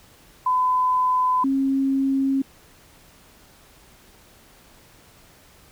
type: tone pair in turn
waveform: sine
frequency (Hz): 1010 / 270.4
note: B5 / C#4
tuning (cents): +39 / -43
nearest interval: octave + major seventh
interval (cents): 2282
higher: first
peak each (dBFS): -17 / -18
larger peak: first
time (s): 0.46-1.44 / 1.44-2.42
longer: neither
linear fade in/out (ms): 5
effects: pink hiss -52 dBFS RMS until 5.71 s